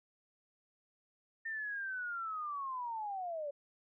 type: linear sweep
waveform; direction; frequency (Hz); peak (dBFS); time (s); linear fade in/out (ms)
sine; down; 1821 to 558; -37; 1.45-3.51; 10
effects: none